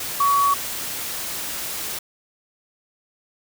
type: tone in noise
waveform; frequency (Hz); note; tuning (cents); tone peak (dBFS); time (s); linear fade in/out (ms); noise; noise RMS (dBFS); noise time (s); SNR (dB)
sine; 1127; C#6; +28; -15; 0.2-0.54; 5; white; -29; 0-1.99; +11
effects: none